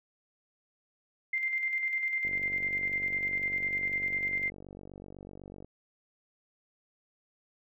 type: tone with tremolo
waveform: sine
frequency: 2093 Hz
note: C7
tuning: in tune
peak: -27 dBFS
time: 1.33-4.5 s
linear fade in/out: 5 ms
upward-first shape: square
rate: 10 Hz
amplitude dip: 40%
type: click train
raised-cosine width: 2 ms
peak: -33 dBFS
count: 164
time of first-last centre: 2.25-5.646 s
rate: 48 Hz
effects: none